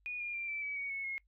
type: tone with pitch steps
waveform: sine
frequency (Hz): 2459 / 2414 / 2370 / 2326 / 2284 / 2242 / 2201 / 2161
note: D#7 / D7 / D7 / D7 / D7 / C#7 / C#7 / C#7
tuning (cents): -21 / +47 / +15 / -17 / -49 / +19 / -13 / -45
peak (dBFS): -36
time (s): 0.06-1.18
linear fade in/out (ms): 0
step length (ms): 140
effects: noise-tail reverb RT60 0.1 s tail -23 dB re dry + added 50 Hz sine -68 dBFS peak until 1.27 s